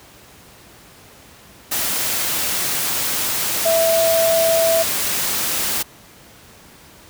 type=tone in noise; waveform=sine; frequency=659.3 Hz; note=E5; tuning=in tune; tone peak=-14 dBFS; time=3.65-4.83 s; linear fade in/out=10 ms; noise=white; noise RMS=-21 dBFS; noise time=1.71-5.83 s; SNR=+4 dB; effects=pink hiss -45 dBFS RMS until 7.09 s + high-pass 60 Hz 12 dB/octave